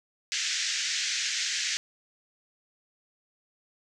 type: band-pass noise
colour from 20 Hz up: white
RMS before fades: -30 dBFS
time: 0.32-1.77 s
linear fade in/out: 0 ms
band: 1600 to 6900 Hz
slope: 48 dB/octave
effects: none